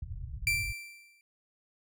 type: low-pass noise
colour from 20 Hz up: white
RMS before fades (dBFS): -39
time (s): 0.02-0.73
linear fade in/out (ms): 5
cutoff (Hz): 120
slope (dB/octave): 48
type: tone with exponential decay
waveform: 40% pulse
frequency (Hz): 2349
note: D7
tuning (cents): 0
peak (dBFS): -23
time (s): 0.47-1.21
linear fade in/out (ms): 1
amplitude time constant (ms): 160
effects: none